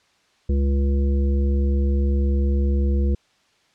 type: harmonic tone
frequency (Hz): 69.3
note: C#2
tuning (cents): 0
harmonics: 1 / 3 / 5 / 7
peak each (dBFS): -17 / -27 / -31 / -34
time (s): 0.49-3.15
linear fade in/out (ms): 5
effects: white hiss -61 dBFS RMS until 3.74 s + low-pass 5000 Hz 12 dB/octave